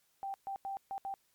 sine tone bursts at uneven times, 784 Hz, G5, in tune, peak -36 dBFS, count 5, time 0.23-0.34 / 0.47-0.56 / 0.65-0.77 / 0.91-0.98 / 1.05-1.14 s, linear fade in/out 0 ms, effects white hiss -73 dBFS RMS until 1.34 s + MP3 96 kbps

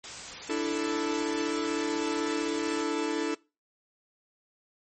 white noise, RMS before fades -40 dBFS, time 0.04-2.83 s, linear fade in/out 0 ms
45% pulse chord, D suspended second, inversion none, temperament equal, 293.7 / 329.6 / 440 Hz, D4 / E4 / A4, 0 / 0 / 0 cents, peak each -32 / -32 / -32 dBFS, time 0.49-3.35 s, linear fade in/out 10 ms
effects noise-tail reverb RT60 0.3 s tail -23 dB re dry + MP3 32 kbps

